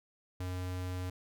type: tone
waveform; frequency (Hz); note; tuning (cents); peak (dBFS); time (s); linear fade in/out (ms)
square; 91.2; F#2; -24; -36; 0.4-1.1; 5
effects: none